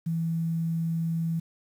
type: tone with quantisation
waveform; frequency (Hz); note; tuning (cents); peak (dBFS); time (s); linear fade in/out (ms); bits
sine; 164.81; E3; 0; -25; 0.06-1.4; 10; 9
effects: none